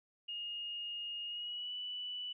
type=tone with pitch glide; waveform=sine; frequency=2851 to 2967 Hz; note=F7 to F#7; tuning=+35 to +4 cents; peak=-39 dBFS; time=0.28-2.33 s; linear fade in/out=10 ms; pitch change=+69 cents; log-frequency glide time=1.26-1.73 s; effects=none